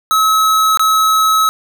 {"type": "tone with dropouts", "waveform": "square", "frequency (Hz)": 1288, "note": "E6", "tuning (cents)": -41, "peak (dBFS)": -10, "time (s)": [0.11, 1.49], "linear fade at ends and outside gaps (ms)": 0, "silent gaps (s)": [0.773, 0.795], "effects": []}